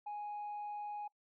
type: tone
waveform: sine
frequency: 830.6 Hz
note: G#5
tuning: in tune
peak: -38 dBFS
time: 0.06-1.08 s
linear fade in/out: 10 ms
effects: noise-tail reverb RT60 0.1 s tail -22 dB re dry + tanh soft clip ceiling -38 dBFS